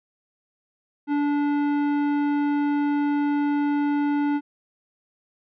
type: tone with tanh clipping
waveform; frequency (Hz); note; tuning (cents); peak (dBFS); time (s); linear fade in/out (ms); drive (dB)
sine; 290; D4; -22; -22; 1.07-4.41; 50; 14
effects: none